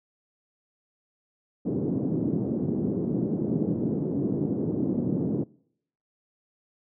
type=band-pass noise; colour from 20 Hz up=white; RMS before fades=-27 dBFS; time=1.65-5.44 s; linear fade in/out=10 ms; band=130 to 340 Hz; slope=24 dB/octave; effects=noise-tail reverb RT60 0.7 s tail -25 dB re dry